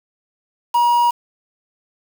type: tone with quantisation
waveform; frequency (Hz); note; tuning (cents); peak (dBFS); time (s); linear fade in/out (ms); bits
triangle; 955; A#5; +42; -10; 0.74-1.11; 10; 5
effects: none